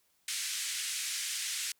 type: band-pass noise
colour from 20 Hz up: white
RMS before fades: -36 dBFS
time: 0.28-1.72 s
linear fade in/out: 2 ms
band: 1800 to 9500 Hz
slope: 24 dB/octave
effects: white hiss -72 dBFS RMS until 1.79 s